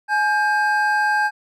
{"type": "tone pair together", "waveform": "triangle", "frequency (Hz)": [843, 1591.4], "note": ["G#5", "G6"], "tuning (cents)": [26, 26], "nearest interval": "major seventh", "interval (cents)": 1100, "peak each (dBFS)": -17, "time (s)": [0.08, 1.31], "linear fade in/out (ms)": 50, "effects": []}